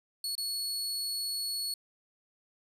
sawtooth tone with dropouts, 4383 Hz, C#8, 20 cents flat, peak -29 dBFS, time 0.24-1.74 s, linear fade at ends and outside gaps 2 ms, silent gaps 0.353-0.379 s, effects resampled to 32000 Hz

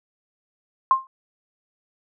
sine tone with exponential decay, 1058 Hz, C6, 19 cents sharp, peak -9 dBFS, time 0.91-1.07 s, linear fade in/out 1 ms, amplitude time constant 33 ms, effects none

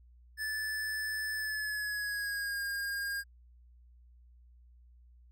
square tone with pitch glide, 1744 to 1617.8 Hz, A6 to G#6, -16 to -46 cents, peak -34 dBFS, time 0.37-3.24 s, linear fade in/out 50 ms, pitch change -130 cents, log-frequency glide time 1.35-2.61 s, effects added 60 Hz sine -56 dBFS peak until 5.31 s

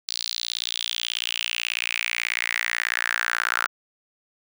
sawtooth tone with high-pass filter sweep, 58.27 Hz, A#1, in tune, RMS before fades -27 dBFS, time 0.08-3.67 s, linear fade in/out 5 ms, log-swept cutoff 4400 to 1400 Hz, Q 4.8, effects none

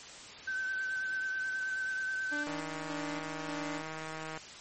sine tone with vibrato, 1536 Hz, G6, 36 cents flat, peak -32 dBFS, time 0.47-2.44 s, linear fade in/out 10 ms, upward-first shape sine, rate 9.3 Hz, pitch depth 18 cents each way
sawtooth tone with tremolo, 293.7 Hz, D4, in tune, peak -33 dBFS, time 2.31-3.83 s, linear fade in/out 20 ms, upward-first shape square, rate 1.7 Hz, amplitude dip 45%
click train, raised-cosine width 0.5 ms, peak -26 dBFS, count 302, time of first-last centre 2.47-4.375 s, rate 158 Hz
effects white hiss -48 dBFS RMS until 4.6 s + MP3 32 kbps

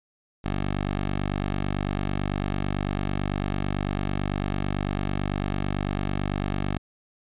10% pulse tone, 49 Hz, G1, in tune, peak -17 dBFS, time 0.44-6.78 s, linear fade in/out 10 ms, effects resampled to 8000 Hz

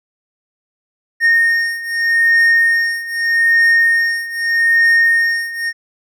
triangle beating tone pair, 1843 / 1843.81 Hz, A#6 / A#6, -20 / -19 cents, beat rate 0.81 Hz, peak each -14 / -11 dBFS, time 1.2-5.73 s, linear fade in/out 50 ms, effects none

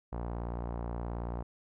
sawtooth tone with low-pass filter, 58.7 Hz, A#1, 13 cents sharp, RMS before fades -37 dBFS, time 0.12-1.43 s, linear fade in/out 10 ms, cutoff 910 Hz, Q 1.8, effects none

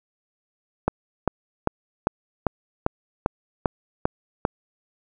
click train, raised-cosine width 1 ms, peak -5 dBFS, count 10, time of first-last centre 0.88-4.451 s, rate 2.52 Hz, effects none

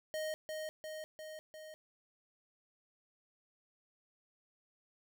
square tone with echo, 622.3 Hz, D#5, in tune, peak -37 dBFS, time 0.14-0.34 s, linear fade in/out 0 ms, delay 350 ms, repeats 4, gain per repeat -3 dB, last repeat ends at 1.74 s, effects none

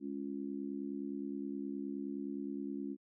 harmonic tone, 69.6 Hz, C#2, 8 cents sharp, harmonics 3 / 4 / 5, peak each -43 / -40 / -45 dBFS, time 0-2.97 s, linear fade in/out 50 ms, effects none

